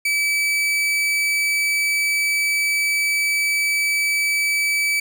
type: tone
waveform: 40% pulse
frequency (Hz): 2300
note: D7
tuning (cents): -37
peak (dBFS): -17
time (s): 0.05-5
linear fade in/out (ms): 5
effects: none